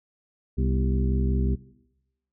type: harmonic tone with a mistuned harmonic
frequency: 65.4 Hz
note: C2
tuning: in tune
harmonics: 1 / 2 / 3 / 4 / 5 / 6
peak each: -23 / -28 / -31 / -32 / -39 / -35 dBFS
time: 0.57-1.56 s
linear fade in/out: 20 ms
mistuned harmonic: 4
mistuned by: -97 cents
effects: noise-tail reverb RT60 0.9 s tail -19 dB re dry